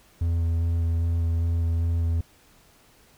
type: tone with vibrato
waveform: triangle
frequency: 83.6 Hz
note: E2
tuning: 25 cents sharp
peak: -19 dBFS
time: 0.21-2.21 s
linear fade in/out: 5 ms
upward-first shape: square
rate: 2.5 Hz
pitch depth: 10 cents each way
effects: pink hiss -57 dBFS RMS until 3.17 s